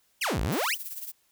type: exponential two-way sweep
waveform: sawtooth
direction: down then up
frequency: 3310 to 44.21 to 3310 Hz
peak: -22 dBFS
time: 0.21-0.75 s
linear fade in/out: 10 ms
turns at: 0.41 s
type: noise with tremolo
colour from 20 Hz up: violet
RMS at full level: -35 dBFS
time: 0.52-1.12 s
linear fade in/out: 5 ms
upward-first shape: triangle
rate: 18 Hz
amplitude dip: 75%
effects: white hiss -68 dBFS RMS until 1.31 s